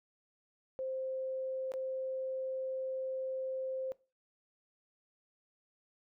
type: tone with dropouts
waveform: sine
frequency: 524 Hz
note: C5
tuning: 2 cents sharp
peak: -35 dBFS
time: 0.79-3.92 s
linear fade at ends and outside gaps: 0 ms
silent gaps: 1.719-1.738 s
effects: noise-tail reverb RT60 0.3 s tail -20 dB re dry